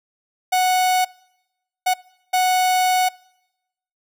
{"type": "tone bursts at uneven times", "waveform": "45% pulse", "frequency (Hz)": 738, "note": "F#5", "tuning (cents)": -5, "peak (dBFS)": -15, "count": 3, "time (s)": [[0.52, 1.05], [1.86, 1.94], [2.33, 3.09]], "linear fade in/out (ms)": 10, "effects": ["noise-tail reverb RT60 0.9 s tail -24 dB re dry"]}